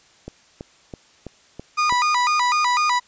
click train, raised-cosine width 2 ms, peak -19 dBFS, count 6, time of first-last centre 0.28-1.925 s, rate 3.04 Hz
35% pulse tone with vibrato, 1097 Hz, C#6, 18 cents flat, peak -15 dBFS, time 1.77-3 s, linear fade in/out 20 ms, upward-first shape square, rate 4 Hz, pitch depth 190 cents each way
effects white hiss -54 dBFS RMS until 3.07 s + resampled to 16000 Hz

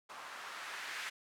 violet noise with low-pass filter sweep, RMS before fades -45 dBFS, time 0.09-1.1 s, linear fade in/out 10 ms, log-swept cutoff 1000 to 1900 Hz, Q 1.5, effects none

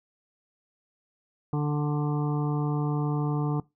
harmonic tone with a mistuned harmonic, 147.6 Hz, D3, 9 cents sharp, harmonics 1 / 2 / 3 / 5 / 6 / 7 / 8, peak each -25 / -31 / -35 / -39 / -41 / -42 / -43 dBFS, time 1.53-3.6 s, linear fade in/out 2 ms, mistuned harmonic 7, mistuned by +22 cents, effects noise-tail reverb RT60 0.2 s tail -21 dB re dry

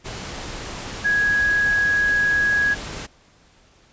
sine tone in noise, 1661.2 Hz, G#6, in tune, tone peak -16 dBFS, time 1.04-2.75 s, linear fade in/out 20 ms, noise pink, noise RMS -32 dBFS, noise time 0.04-3.07 s, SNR +13 dB, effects pink hiss -55 dBFS RMS until 3.92 s + resampled to 16000 Hz

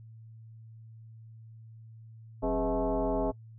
sine tone with frequency modulation, 184.6 Hz, F#3, 4 cents flat, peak -26 dBFS, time 2.42-3.32 s, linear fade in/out 20 ms, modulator 227 Hz, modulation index 2.8, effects noise-tail reverb RT60 0.1 s tail -24 dB re dry + added 112 Hz sine -47 dBFS peak until 3.58 s

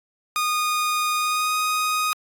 sawtooth tone with pitch glide, 1230 to 1247.2 Hz, D#6 to D#6, -20 to +4 cents, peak -17 dBFS, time 0.36-2.13 s, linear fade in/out 0 ms, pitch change +24 cents, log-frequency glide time 1.16-1.56 s, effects AAC 64 kbps

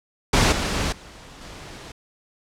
pink noise with level steps, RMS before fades -17 / -24 / -43 / -39 dBFS, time 0.33-1.92 s, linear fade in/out 5 ms, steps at 0.52 / 0.92 / 1.41 s, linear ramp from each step 5 ms, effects low-pass 7000 Hz 12 dB/octave

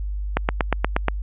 click train, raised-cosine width 0.5 ms, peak -3 dBFS, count 7, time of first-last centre 0.37-1.083 s, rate 8.41 Hz, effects added 50 Hz sine -24 dBFS peak until 1.22 s + resampled to 8000 Hz

